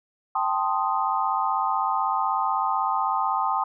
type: chord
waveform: sine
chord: A half-diminished seventh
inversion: third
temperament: equal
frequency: 784 / 880 / 1046.5 / 1244.5 Hz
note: G5 / A5 / C6 / Eb6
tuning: 0 / 0 / 0 / 0 cents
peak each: -27 dBFS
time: 0.35-3.64 s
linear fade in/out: 5 ms
effects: none